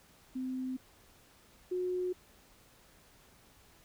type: tone pair in turn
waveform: sine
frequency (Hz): 258 / 363.5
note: C4 / F#4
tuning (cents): -24 / -31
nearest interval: tritone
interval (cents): 593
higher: second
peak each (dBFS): -34 / -31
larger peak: second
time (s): 0.35-0.77 / 1.71-2.13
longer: neither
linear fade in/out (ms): 10
effects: pink hiss -62 dBFS RMS until 3.84 s